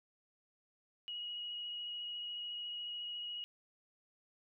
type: tone with vibrato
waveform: sine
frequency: 2899 Hz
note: F#7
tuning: 36 cents flat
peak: -40 dBFS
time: 1.08-3.44 s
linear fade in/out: 0 ms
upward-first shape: triangle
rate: 14 Hz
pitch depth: 14 cents each way
effects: none